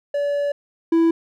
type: tone pair in turn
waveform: triangle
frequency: 574 / 330.6 Hz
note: D5 / E4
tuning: -40 / +5 cents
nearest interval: minor seventh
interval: 955 cents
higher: first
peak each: -17 / -11 dBFS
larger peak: second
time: 0.14-0.52 / 0.92-1.11 s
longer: first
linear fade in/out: 5 ms
effects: none